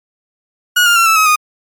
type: tone with pitch steps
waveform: 30% pulse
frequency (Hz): 1451 / 1404.8 / 1360.1 / 1316.8 / 1274.9 / 1234.3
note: F#6 / F6 / F6 / E6 / D#6 / D#6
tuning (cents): -34 / +10 / -46 / -2 / +42 / -14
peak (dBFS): -5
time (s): 0.76-1.36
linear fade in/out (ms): 10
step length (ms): 100
effects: MP3 96 kbps